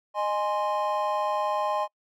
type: chord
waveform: triangle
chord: Ab major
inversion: second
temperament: equal with one note detuned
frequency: 614 / 830.6 / 1046.5 Hz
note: Eb5 / Ab5 / C6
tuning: -23 / 0 / 0 cents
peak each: -27 dBFS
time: 0.14-1.88 s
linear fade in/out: 50 ms
effects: noise-tail reverb RT60 0.1 s tail -25 dB re dry